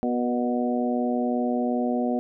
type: harmonic tone with a mistuned harmonic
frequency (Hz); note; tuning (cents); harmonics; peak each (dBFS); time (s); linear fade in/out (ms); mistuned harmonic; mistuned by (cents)
122.4; B2; -15; 2 / 3 / 4 / 5 / 6; -24 / -32 / -31 / -31 / -31; 0.03-2.19; 0; 4; -19
effects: none